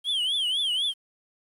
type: tone with vibrato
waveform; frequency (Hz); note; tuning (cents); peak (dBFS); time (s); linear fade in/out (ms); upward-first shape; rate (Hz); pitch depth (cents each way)
triangle; 3179; G7; +24; -22; 0.04-0.94; 50; triangle; 4; 190
effects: resampled to 32000 Hz + 9-bit